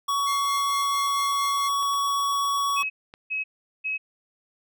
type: tone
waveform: square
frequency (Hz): 1123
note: C#6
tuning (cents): +22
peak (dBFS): -23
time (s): 0.08-2.83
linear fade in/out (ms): 10
type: tone with tremolo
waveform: sawtooth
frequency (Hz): 2119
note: C7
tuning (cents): +21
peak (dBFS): -29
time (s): 0.26-1.69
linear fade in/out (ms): 20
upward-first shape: sine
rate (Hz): 4.4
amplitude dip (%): 65
type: clicks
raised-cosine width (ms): 0.3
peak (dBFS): -30 / -30 / -28 / -27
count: 4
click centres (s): 1.827 / 1.935 / 2.832 / 3.139
type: tone bursts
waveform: sine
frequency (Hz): 2559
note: D#7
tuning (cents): +48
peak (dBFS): -25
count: 3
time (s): 2.76-3.98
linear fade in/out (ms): 20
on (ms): 140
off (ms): 400
effects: none